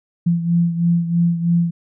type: beating tone pair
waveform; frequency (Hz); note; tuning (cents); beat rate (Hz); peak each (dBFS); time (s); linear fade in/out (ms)
sine; 170 / 173.1; F3 / F3; -46 / -15; 3.1; -15 / -21; 0.26-1.71; 10
effects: none